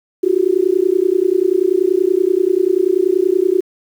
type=tone with amplitude modulation; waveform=sine; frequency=369.6 Hz; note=F#4; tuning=2 cents flat; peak=-7 dBFS; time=0.23-3.61 s; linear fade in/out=10 ms; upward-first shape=sine; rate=30.4 Hz; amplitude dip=100%; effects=7-bit